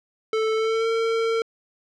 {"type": "tone with pitch glide", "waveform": "square", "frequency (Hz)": [440, 453.7], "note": ["A4", "A#4"], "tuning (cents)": [0, -47], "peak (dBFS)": -21, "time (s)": [0.33, 1.42], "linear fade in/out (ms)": 2, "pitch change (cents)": 53, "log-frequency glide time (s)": [0.55, 0.87], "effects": ["low-pass 4000 Hz 12 dB/octave"]}